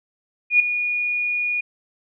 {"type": "tone with ADSR envelope", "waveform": "sine", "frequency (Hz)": 2446, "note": "D#7", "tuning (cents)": -30, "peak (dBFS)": -9, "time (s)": [0.5, 1.61], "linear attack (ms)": 99, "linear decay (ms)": 4, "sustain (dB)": -11, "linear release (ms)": 9, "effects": []}